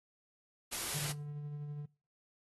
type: noise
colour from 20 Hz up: white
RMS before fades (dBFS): -38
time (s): 0.71-1.13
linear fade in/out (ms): 20
type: tone with tremolo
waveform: triangle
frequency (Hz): 146.83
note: D3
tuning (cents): 0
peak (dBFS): -36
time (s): 0.94-1.86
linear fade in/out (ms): 10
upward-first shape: triangle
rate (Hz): 12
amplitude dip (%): 35
effects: noise-tail reverb RT60 0.4 s tail -24 dB re dry + AAC 32 kbps